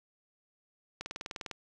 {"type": "click train", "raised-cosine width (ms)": 0.2, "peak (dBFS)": -21, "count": 11, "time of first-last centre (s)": [1.01, 1.513], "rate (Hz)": 19.9, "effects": []}